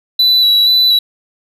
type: tone with vibrato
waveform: triangle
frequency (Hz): 3951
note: B7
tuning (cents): 0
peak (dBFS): -6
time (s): 0.19-0.99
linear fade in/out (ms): 5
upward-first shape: square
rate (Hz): 2.1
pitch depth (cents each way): 15
effects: none